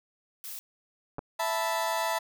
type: noise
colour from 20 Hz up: blue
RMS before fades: -40 dBFS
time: 0.44-0.59 s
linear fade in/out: 0 ms
type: clicks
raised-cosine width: 1 ms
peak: -22 dBFS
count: 2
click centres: 1.184 / 1.191 s
type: chord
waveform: 35% pulse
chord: E suspended fourth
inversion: none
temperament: equal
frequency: 659.3 / 880 / 987.8 Hz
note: E5 / A5 / B5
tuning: 0 / 0 / 0 cents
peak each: -30 dBFS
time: 1.39-2.19 s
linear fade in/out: 10 ms
effects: none